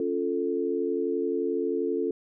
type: chord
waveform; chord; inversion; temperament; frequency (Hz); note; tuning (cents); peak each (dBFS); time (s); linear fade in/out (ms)
sine; Db augmented; none; equal; 277.2 / 349.2 / 440; Db4 / F4 / A4; 0 / 0 / 0; -31 / -29 / -28; 0-2.11; 2
effects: none